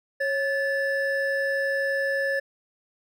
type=tone pair together; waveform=triangle; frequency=549 / 1738.7 Hz; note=C#5 / A6; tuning=-17 / -21 cents; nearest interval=octave + minor sixth; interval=1996 cents; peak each=-24 dBFS; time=0.2-2.4 s; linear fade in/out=10 ms; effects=none